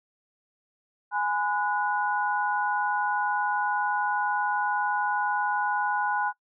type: tone cluster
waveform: sine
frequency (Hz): 831 / 1009 / 1462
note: G#5 / B5 / F#6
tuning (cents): +1 / +37 / -21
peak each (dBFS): -27 / -30 / -29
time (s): 1.11-6.33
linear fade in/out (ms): 50
effects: noise-tail reverb RT60 0.1 s tail -20 dB re dry